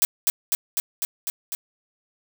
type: noise with echo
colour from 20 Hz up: blue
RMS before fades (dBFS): -17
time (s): 0.02-0.05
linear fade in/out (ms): 0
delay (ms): 250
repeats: 6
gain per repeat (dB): -2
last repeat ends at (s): 1.55
effects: none